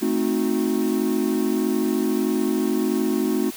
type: chord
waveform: triangle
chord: A diminished seventh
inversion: none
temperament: equal with one note detuned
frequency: 220 / 261.6 / 311.1 / 364.7 Hz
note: A3 / C4 / Eb4 / Gb4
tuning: 0 / 0 / 0 / -25 cents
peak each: -23 dBFS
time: 0.01-3.51 s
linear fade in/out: 20 ms
effects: white hiss -38 dBFS RMS until 3.56 s